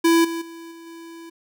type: tone with level steps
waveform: square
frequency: 332.6 Hz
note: E4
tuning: 16 cents sharp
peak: -14 / -26 / -37 / -40 / -38 dBFS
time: 0.04-1.3 s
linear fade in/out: 10 ms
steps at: 0.24 / 0.41 / 0.71 / 0.86 s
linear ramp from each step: 10 ms
effects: none